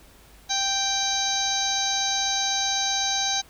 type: harmonic tone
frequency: 784 Hz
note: G5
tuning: in tune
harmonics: 1 / 2 / 3 / 4 / 5 / 6 / 7 / 8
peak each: -29 / -34 / -37 / -38 / -26 / -34 / -35 / -28 dBFS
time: 0.49-3.42 s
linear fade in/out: 20 ms
effects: added 50 Hz sine -53 dBFS peak until 3.49 s + pink hiss -53 dBFS RMS until 3.49 s